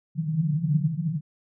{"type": "band-pass noise", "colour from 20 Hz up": "white", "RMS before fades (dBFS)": -25, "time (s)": [0.15, 1.21], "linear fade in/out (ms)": 50, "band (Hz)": [140, 170], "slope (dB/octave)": 96, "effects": []}